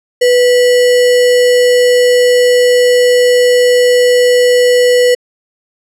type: tone with sample-and-hold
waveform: sine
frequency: 493.9 Hz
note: B4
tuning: in tune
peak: -5 dBFS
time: 0.21-5.15 s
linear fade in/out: 10 ms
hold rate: 2450 Hz
effects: low-pass 10000 Hz 12 dB/octave